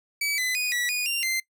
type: tone with pitch steps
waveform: sawtooth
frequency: 2289 / 2015 / 2474 / 1945 / 2463 / 2777 / 2080 Hz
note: D7 / B6 / D#7 / B6 / D#7 / F7 / C7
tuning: -45 / +34 / -10 / -27 / -18 / -10 / -11 cents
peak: -21 dBFS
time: 0.21-1.4 s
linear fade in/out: 5 ms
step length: 170 ms
effects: noise-tail reverb RT60 0.1 s tail -21 dB re dry